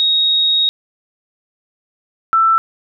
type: tone pair in turn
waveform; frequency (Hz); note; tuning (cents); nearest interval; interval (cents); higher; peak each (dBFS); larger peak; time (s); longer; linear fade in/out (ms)
sine; 3763 / 1330.4; A#7 / E6; +16 / +16; octave + tritone; 1800; first; -11 / -9; second; 0-0.69 / 2.33-2.58; first; 0
effects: none

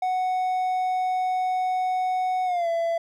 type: tone with pitch glide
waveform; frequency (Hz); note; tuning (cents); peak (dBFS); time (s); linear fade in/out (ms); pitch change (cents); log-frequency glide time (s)
triangle; 740 to 670.8; F#5 to E5; 0 to +30; -20; 0.02-2.98; 5; -170; 2.45-2.68
effects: none

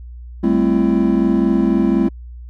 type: chord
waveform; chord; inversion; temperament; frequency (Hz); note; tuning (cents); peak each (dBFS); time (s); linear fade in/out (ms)
triangle; A minor seventh; third; equal with one note detuned; 196 / 220 / 261.6 / 336.2; G3 / A3 / C4 / E4; 0 / 0 / 0 / +34; -16; 0.43-2.09; 10
effects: added 60 Hz sine -31 dBFS peak until 2.49 s

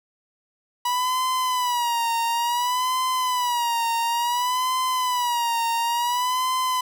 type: tone with vibrato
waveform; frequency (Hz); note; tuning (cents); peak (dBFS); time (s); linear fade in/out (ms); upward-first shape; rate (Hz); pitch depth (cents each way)
45% pulse; 974; B5; -24; -21; 0.85-6.81; 5; sine; 0.57; 91
effects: none

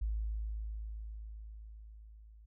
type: tone with level ramp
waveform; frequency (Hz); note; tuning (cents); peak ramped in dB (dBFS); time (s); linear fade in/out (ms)
sine; 53.8; A1; -38; -31 to -54; 0.01-2.46; 10
effects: none

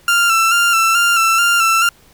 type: tone with vibrato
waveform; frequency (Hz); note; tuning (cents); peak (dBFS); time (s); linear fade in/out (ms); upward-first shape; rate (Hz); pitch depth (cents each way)
30% pulse; 1365; F6; -40; -8; 0.08-1.89; 2; square; 2.3; 37
effects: pink hiss -49 dBFS RMS until 2.13 s

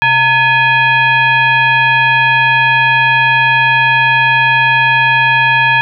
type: tone with frequency modulation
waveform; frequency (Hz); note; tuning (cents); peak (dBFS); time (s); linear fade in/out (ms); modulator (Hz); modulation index
sine; 1700; G#6; +40; -7; 0.02-5.81; 0; 785; 1.3
effects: none

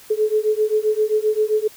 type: beating tone pair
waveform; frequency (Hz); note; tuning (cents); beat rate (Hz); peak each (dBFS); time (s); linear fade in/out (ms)
sine; 425.6 / 433.2; G#4 / A4; +42 / -27; 7.6; -19; 0.1-1.68; 10
effects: white hiss -45 dBFS RMS until 1.76 s

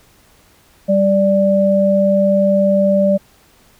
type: tone pair together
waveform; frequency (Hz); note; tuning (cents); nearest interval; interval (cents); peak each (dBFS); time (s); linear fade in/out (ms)
sine; 195.99 / 587.3; G3 / D5; 0 / 0; octave + perfect fifth; 1900; -14 / -12; 0.88-3.18; 20
effects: pink hiss -51 dBFS RMS until 3.79 s

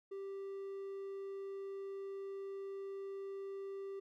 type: tone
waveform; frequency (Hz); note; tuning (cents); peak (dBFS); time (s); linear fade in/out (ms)
triangle; 392; G4; 0; -40; 0.11-4; 10
effects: none

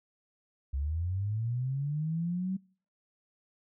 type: linear sweep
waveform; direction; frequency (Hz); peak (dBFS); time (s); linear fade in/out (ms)
sine; up; 65.41 to 192.3; -29; 0.73-2.57; 10
effects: noise-tail reverb RT60 0.5 s tail -26 dB re dry

